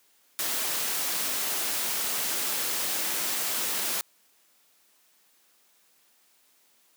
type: noise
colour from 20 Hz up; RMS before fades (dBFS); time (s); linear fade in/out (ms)
white; -29; 0.39-4.01; 0
effects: white hiss -64 dBFS RMS until 6.96 s + high-pass 200 Hz 12 dB/octave